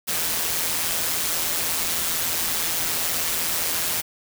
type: noise with amplitude modulation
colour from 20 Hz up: white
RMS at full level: -22 dBFS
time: 0.07-4.02 s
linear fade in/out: 20 ms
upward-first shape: sine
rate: 166 Hz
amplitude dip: 55%
effects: none